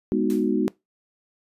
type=chord; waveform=sine; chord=G# minor seventh; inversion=none; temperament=equal; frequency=207.7 / 246.9 / 311.1 / 370 Hz; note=G#3 / B3 / D#4 / F#4; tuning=0 / 0 / 0 / 0 cents; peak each=-25 dBFS; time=0.12-0.68 s; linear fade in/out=0 ms
type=noise with exponential decay; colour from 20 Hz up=white; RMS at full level=-38 dBFS; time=0.3-0.53 s; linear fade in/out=0 ms; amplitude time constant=50 ms
effects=noise-tail reverb RT60 0.2 s tail -22 dB re dry + resampled to 32000 Hz